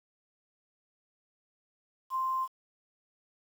sine tone with quantisation, 1046.5 Hz, C6, in tune, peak -28 dBFS, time 2.1-2.48 s, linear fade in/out 50 ms, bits 9, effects none

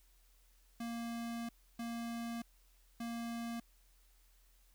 square tone bursts at uneven times, 233.1 Hz, A#3, in tune, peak -40 dBFS, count 3, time 0.8-1.49 / 1.79-2.42 / 3-3.6 s, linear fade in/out 5 ms, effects added 42 Hz sine -65 dBFS peak until 4.74 s + white hiss -72 dBFS RMS until 4.74 s

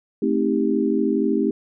sine chord, A half-diminished seventh, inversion none, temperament just, 220 / 264 / 316.8 / 396 Hz, A3 / C4 / Eb4 / G4, 0 / +16 / +31 / +18 cents, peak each -23 dBFS, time 0.22-1.51 s, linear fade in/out 5 ms, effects none

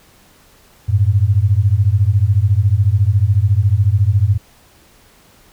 sine beating tone pair, 93.9 / 107.9 Hz, F#2 / A2, +26 / -33 cents, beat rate 14 Hz, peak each -13 dBFS, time 0.88-4.38 s, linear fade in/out 20 ms, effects pink hiss -49 dBFS RMS until 5.52 s

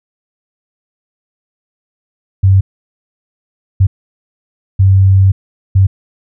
sine tone bursts at uneven times, 96.2 Hz, G2, 32 cents flat, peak -4 dBFS, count 4, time 2.43-2.61 / 3.8-3.87 / 4.79-5.32 / 5.75-5.87 s, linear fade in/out 10 ms, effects none

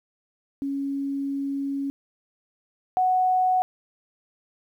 sine tone pair in turn, 277.3 / 740.3 Hz, C#4 / F#5, +1 / +1 cents, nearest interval octave + perfect fourth, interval 1700 cents, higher second, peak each -25 / -18 dBFS, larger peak second, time 0.62-1.9 / 2.97-3.62 s, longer first, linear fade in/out 0 ms, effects 10-bit

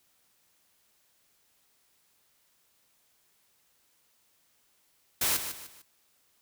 white noise with echo, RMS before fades -27 dBFS, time 5.21-5.37 s, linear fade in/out 5 ms, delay 150 ms, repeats 3, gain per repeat -9 dB, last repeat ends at 5.82 s, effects white hiss -69 dBFS RMS until 6.41 s

